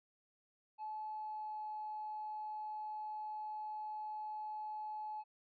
triangle tone with pitch glide, 860 to 855 Hz, A5 to A5, -40 to -50 cents, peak -37 dBFS, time 0.78-5.24 s, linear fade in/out 50 ms, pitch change -10 cents, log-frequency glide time 1.08-1.64 s, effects tanh soft clip ceiling -39 dBFS + resampled to 11025 Hz

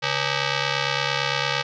5% pulse ring-modulated tone, 349.2 Hz, F4, in tune, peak -7 dBFS, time 0.02-1.63 s, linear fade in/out 20 ms, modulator 209 Hz, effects resampled to 16000 Hz

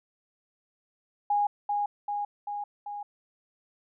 sine tone with echo, 822 Hz, G#5, 18 cents flat, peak -22 dBFS, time 1.3-1.47 s, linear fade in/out 5 ms, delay 390 ms, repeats 4, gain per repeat -3 dB, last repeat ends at 3.03 s, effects none

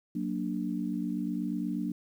sine chord, Gb augmented, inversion none, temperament equal, 185 / 233.1 / 293.7 Hz, Gb3 / Bb3 / D4, 0 / 0 / 0 cents, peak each -34 dBFS, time 0.15-1.92 s, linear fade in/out 5 ms, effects 10-bit

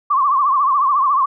sine tone with vibrato, 1108.7 Hz, C#6, in tune, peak -12 dBFS, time 0.1-1.26 s, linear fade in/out 10 ms, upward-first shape triangle, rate 14 Hz, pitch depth 140 cents each way, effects none

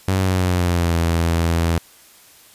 sawtooth tone with pitch glide, 95 to 83.66 Hz, F#2 to E2, +46 to +26 cents, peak -12 dBFS, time 0.08-1.78 s, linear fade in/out 0 ms, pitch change -220 cents, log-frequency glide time 0.19-0.97 s, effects white hiss -48 dBFS RMS until 2.54 s + resampled to 32000 Hz

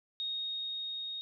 sine tone with level ramp, 3729 Hz, A#7, in tune, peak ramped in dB -33 to -37 dBFS, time 0.2-1.21 s, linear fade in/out 0 ms, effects none

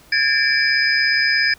sine tone cluster, 1649 / 1786 / 2323 / 5010 Hz, G#6 / A6 / D7 / D#8, -13 / +25 / -20 / +11 cents, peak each -20 dBFS, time 0.12-1.54 s, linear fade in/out 5 ms, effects pink hiss -49 dBFS RMS until 1.58 s

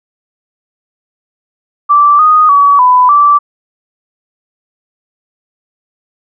sine tone with pitch steps, 1167 / 1240 / 1137 / 999 / 1164 Hz, D6 / D#6 / C#6 / B5 / D6, -11 / -6 / +44 / +20 / -16 cents, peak -3 dBFS, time 1.89-3.39 s, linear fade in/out 20 ms, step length 300 ms, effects none

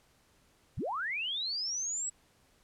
sine linear sweep, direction up, 41.2 to 7902 Hz, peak -32 dBFS, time 0.77-2.1 s, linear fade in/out 10 ms, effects pink hiss -67 dBFS RMS until 2.63 s + low-pass 12000 Hz 12 dB/octave

